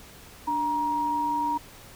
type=tone pair together; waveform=sine; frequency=293.7 / 945.5 Hz; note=D4 / A#5; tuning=0 / +24 cents; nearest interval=octave + minor sixth; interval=2024 cents; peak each=-33 / -24 dBFS; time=0.47-1.58 s; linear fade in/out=10 ms; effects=pink hiss -48 dBFS RMS until 1.95 s